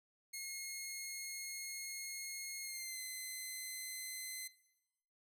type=tone with pitch glide; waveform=10% pulse; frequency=2157 to 2048 Hz; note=C#7 to C7; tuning=-48 to -38 cents; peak=-34 dBFS; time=0.33-4.48 s; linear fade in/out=10 ms; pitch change=-90 cents; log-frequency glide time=2.62-3.01 s; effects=noise-tail reverb RT60 0.9 s tail -17 dB re dry